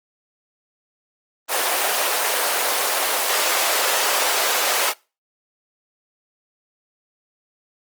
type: high-pass noise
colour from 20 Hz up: pink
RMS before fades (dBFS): -20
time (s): 1.48-4.94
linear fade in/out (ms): 50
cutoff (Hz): 490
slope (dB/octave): 24
effects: noise-tail reverb RT60 0.3 s tail -23 dB re dry + Opus 24 kbps